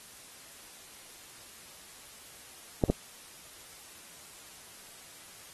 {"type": "clicks", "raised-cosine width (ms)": 2, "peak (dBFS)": -11, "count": 2, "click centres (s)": [2.838, 2.9], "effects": ["white hiss -51 dBFS RMS until 5.53 s", "AAC 32 kbps"]}